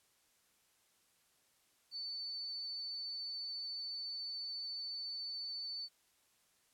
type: tone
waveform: sine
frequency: 4507 Hz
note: C#8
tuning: 28 cents sharp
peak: -40 dBFS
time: 1.91-5.89 s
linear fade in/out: 50 ms
effects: white hiss -73 dBFS RMS until 6.73 s + low-pass 12000 Hz 12 dB/octave